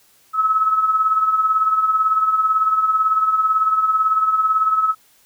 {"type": "tone with tremolo", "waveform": "sine", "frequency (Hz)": 1292, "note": "E6", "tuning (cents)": -35, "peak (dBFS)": -11, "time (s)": [0.33, 4.95], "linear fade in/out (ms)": 50, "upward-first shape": "triangle", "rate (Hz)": 18, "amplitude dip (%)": 65, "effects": ["white hiss -55 dBFS RMS until 5.25 s"]}